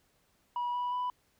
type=tone with pitch steps; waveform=sine; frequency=971 / 981.1 / 991.4 Hz; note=B5 / B5 / B5; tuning=-30 / -12 / +6 cents; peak=-28 dBFS; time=0.56-1.1 s; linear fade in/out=2 ms; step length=180 ms; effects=tanh soft clip ceiling -29 dBFS + pink hiss -71 dBFS RMS until 1.39 s